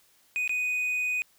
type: tone with dropouts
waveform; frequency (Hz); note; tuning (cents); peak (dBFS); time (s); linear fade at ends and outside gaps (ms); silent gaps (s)
triangle; 2489; D#7; 0; -24; 0.36-1.22; 0; 0.477-0.494
effects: white hiss -63 dBFS RMS until 1.38 s